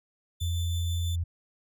sawtooth tone with tremolo, 3520 Hz, A7, in tune, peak -34 dBFS, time 0.4-1.16 s, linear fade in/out 10 ms, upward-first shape triangle, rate 6.2 Hz, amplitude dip 30%
sine tone, 85 Hz, F2, 46 cents flat, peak -26 dBFS, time 0.41-1.24 s, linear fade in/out 10 ms
effects none

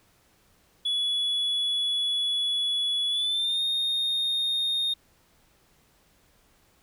sine tone with pitch glide, 3400 to 3686 Hz, G#7 to A#7, +40 to -20 cents, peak -21 dBFS, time 0.85-4.94 s, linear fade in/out 10 ms, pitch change +140 cents, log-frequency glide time 3.09-3.62 s, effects tanh soft clip ceiling -23 dBFS + pink hiss -63 dBFS RMS until 6.82 s

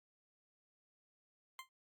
20% pulse tone with exponential decay, 1046.5 Hz, C6, in tune, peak -38 dBFS, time 1.59-1.69 s, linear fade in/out 1 ms, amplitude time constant 21 ms, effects Opus 48 kbps

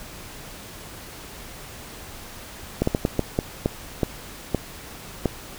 slowing click train, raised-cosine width 2 ms, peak -6 dBFS, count 10, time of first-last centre 2.82-5.257 s, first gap 54 ms, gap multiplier 1.38, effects pink hiss -40 dBFS RMS until 5.58 s

